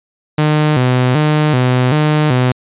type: tone with vibrato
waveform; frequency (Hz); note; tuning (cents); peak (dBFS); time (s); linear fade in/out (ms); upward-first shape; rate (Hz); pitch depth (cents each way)
sawtooth; 138.59; C#3; 0; -6; 0.38-2.52; 5; square; 1.3; 160
effects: resampled to 8000 Hz